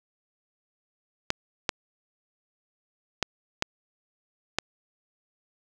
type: clicks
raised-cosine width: 0.2 ms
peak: -6 dBFS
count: 5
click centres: 1.304 / 1.692 / 3.227 / 3.624 / 4.586 s
effects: 8-bit